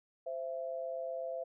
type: tone pair together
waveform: sine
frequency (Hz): 520 / 667.9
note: C5 / E5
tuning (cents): -11 / +23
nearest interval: major third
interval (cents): 434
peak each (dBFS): -39 / -39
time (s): 0.26-1.44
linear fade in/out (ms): 10
effects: none